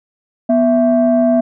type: tone pair together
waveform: sine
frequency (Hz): 245.7 / 661.1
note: B3 / E5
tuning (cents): -9 / +5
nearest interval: octave + perfect fourth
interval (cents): 1714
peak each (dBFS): -11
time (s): 0.49-1.41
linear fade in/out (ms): 10
effects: tanh soft clip ceiling -4 dBFS